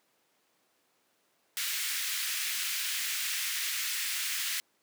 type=high-pass noise; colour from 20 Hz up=pink; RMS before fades=-33 dBFS; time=1.57-4.6 s; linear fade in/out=0 ms; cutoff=1800 Hz; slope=24 dB/octave; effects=pink hiss -71 dBFS RMS until 4.82 s + high-pass 300 Hz 12 dB/octave